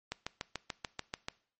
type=click train; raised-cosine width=0.2 ms; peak=-18 dBFS; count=9; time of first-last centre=0.12-1.284 s; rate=6.87 Hz; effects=noise-tail reverb RT60 0.5 s tail -21 dB re dry + MP3 32 kbps